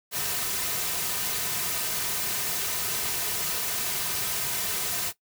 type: noise with comb filter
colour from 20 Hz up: white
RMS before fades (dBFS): -29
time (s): 0.11-5.13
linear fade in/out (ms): 50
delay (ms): 3.6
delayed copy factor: -0.5
effects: noise-tail reverb RT60 0.1 s tail -17 dB re dry